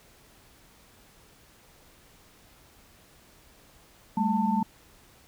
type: tone cluster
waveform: sine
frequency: 198.7 / 220.5 / 891 Hz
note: G3 / A3 / A5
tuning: +24 / +4 / +22 cents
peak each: -27 dBFS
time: 4.17-4.63 s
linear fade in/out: 5 ms
effects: pink hiss -57 dBFS RMS until 5.27 s